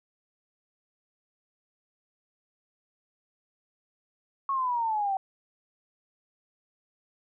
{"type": "exponential sweep", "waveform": "sine", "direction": "down", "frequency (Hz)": [1108.7, 760], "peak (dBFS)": -25, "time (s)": [4.49, 5.17], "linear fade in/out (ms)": 2, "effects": []}